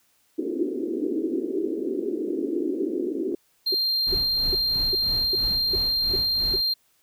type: band-pass noise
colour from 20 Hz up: pink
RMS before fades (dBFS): -27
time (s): 0.38-3.35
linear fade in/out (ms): 2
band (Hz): 280 to 400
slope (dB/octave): 48
type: tone bursts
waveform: sine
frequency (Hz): 379.6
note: F#4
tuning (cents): +44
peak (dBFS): -25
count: 9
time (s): 3.32-6.558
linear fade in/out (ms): 2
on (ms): 22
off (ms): 380
type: tone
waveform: triangle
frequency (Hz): 4186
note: C8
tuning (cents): 0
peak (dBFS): -20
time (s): 3.66-6.74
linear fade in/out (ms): 10
type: noise with tremolo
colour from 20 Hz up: brown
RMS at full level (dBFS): -32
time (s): 4.06-6.62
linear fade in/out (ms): 20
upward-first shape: sine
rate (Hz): 3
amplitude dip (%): 75
effects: white hiss -65 dBFS RMS until 7.02 s